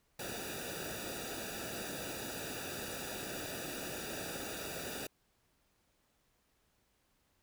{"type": "noise with comb filter", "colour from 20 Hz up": "pink", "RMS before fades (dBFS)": -42, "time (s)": [0.19, 5.07], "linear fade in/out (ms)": 5, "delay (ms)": 0.94, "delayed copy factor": -0.9, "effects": ["pink hiss -75 dBFS RMS until 7.42 s"]}